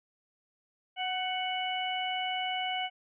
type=harmonic tone with a mistuned harmonic; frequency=740 Hz; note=F#5; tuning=in tune; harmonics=1 / 2 / 3 / 4; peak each=-33 / -43 / -37 / -35 dBFS; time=0.96-2.9 s; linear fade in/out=50 ms; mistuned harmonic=2; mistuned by=+30 cents; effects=none